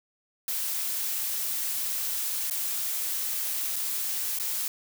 blue noise with dropouts, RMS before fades -30 dBFS, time 0.48-4.68 s, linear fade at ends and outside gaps 1 ms, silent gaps 2.499-2.509 / 3.759-3.763 / 4.387-4.398 s, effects none

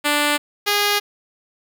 5% pulse tone pair in turn, 293.7 / 410.7 Hz, D4 / G#4, 0 / -19 cents, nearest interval tritone, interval 581 cents, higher second, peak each -5 dBFS, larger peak neither, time 0.04-0.38 / 0.66-1 s, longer neither, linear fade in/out 20 ms, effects none

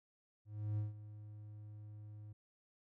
triangle tone with ADSR envelope, 105.5 Hz, G#2, 28 cents sharp, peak -32 dBFS, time 0.45-2.33 s, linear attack 330 ms, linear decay 150 ms, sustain -15 dB, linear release 8 ms, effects none

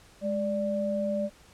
sine tone pair together, 207.6 / 587.3 Hz, G#3 / D5, 0 / 0 cents, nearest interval octave + tritone, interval 1800 cents, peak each -30 / -28 dBFS, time 0.21-1.3 s, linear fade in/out 50 ms, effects pink hiss -56 dBFS RMS until 1.53 s + low-pass 10000 Hz 12 dB/octave

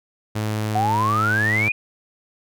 sawtooth tone, 107.4 Hz, A2, 41 cents flat, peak -18 dBFS, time 0.35-1.69 s, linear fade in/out 10 ms
sine exponential sweep, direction up, 723 to 2503 Hz, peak -18 dBFS, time 0.75-1.72 s, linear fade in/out 5 ms
effects none

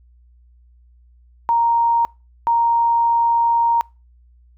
sine tone bursts at uneven times, 932.3 Hz, A#5, in tune, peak -13 dBFS, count 2, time 1.49-2.05 / 2.47-3.81 s, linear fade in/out 0 ms, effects noise-tail reverb RT60 0.3 s tail -26 dB re dry + added 60 Hz sine -48 dBFS peak until 4.57 s

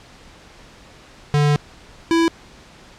square tone pair in turn, 146.83 / 331.6 Hz, D3 / E4, 0 / +10 cents, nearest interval octave + major second, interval 1410 cents, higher second, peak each -14 dBFS, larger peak neither, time 1.34-1.56 / 2.11-2.28 s, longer first, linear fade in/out 0 ms, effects pink hiss -45 dBFS RMS until 2.98 s + low-pass 6000 Hz 12 dB/octave

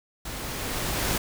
pink noise with level ramp, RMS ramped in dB -36 to -25 dBFS, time 0.25-1.18 s, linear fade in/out 5 ms, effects none

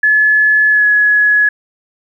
sine tone with pitch glide, 1714 to 1688.5 Hz, A6 to G#6, -46 to +28 cents, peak -7 dBFS, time 0.03-1.49 s, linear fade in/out 5 ms, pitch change -26 cents, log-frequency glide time 0.69-0.86 s, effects 8-bit

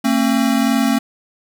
square tone pair together, 225.9 / 268.7 Hz, A3 / C4, +46 / +46 cents, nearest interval minor third, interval 300 cents, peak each -17 dBFS, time 0.04-0.99 s, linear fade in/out 10 ms, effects none

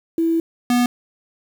sine / square tone pair in turn, 329.6 / 244.2 Hz, E4 / B3, 0 / -19 cents, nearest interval perfect fourth, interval 519 cents, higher first, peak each -15 / -15 dBFS, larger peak neither, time 0.18-0.4 / 0.7-0.86 s, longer first, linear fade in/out 2 ms, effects 7-bit

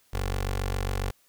15% pulse tone with notch filter, 47.34 Hz, F#1, 40 cents sharp, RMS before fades -29 dBFS, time 0.13-1.11 s, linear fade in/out 10 ms, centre 170 Hz, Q 0.92, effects white hiss -64 dBFS RMS until 1.28 s

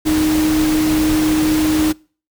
sine tone in noise, 310 Hz, D#4, 6 cents flat, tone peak -13 dBFS, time 0.05-1.93 s, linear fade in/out 20 ms, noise pink, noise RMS -23 dBFS, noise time 0.05-1.93 s, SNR +7 dB, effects noise-tail reverb RT60 0.4 s tail -25 dB re dry

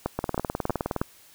two click trains, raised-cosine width 1 ms, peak -12 / -11 dBFS, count 17 / 4, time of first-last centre 0.19-1.015 / 0.06-1.015 s, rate 19.4 / 3.14 Hz, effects white hiss -54 dBFS RMS until 1.34 s

